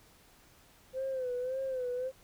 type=tone with vibrato; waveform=sine; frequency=513 Hz; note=C5; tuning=34 cents flat; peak=-31 dBFS; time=0.93-2.12 s; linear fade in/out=50 ms; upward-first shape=sine; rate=1.8 Hz; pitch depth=73 cents each way; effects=tanh soft clip ceiling -28 dBFS + pink hiss -61 dBFS RMS until 2.23 s